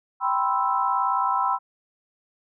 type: chord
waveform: sine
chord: C major seventh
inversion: second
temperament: equal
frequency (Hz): 784 / 987.8 / 1046.5 / 1318.5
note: G5 / B5 / C6 / E6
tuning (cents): 0 / 0 / 0 / 0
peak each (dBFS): -27 / -24 / -27 / -26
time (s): 0.2-1.59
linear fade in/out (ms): 50
effects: none